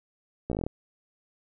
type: slowing click train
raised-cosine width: 2 ms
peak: -17 dBFS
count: 9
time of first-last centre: 0.5-0.665 s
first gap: 15 ms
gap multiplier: 1.09
effects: none